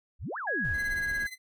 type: exponential two-way sweep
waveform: sine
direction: up then down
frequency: 45.42 to 1800 to 45.42 Hz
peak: -33 dBFS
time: 0.19-0.79 s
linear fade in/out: 50 ms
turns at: 0.38 s
type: tone with pitch glide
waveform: sine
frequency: 1661.2 to 1650.7 Hz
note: G#6 to G#6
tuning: 0 to -11 cents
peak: -28 dBFS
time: 0.47-1.27 s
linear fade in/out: 5 ms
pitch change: -11 cents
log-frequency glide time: 0.59-1.13 s
type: noise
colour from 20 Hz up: brown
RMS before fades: -41 dBFS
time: 0.64-1.27 s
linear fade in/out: 10 ms
type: tone with tremolo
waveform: sawtooth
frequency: 2038 Hz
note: C7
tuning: 46 cents flat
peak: -33 dBFS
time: 0.73-1.38 s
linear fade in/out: 50 ms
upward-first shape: triangle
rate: 17 Hz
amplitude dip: 90%
effects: none